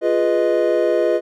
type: chord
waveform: triangle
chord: F half-diminished seventh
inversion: none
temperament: equal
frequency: 349.2 / 415.3 / 493.9 / 622.3 Hz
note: F4 / Ab4 / Cb5 / Eb5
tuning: 0 / 0 / 0 / 0 cents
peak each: -18 / -20 / -18 / -17 dBFS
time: 0.01-1.21 s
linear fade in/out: 50 ms
effects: none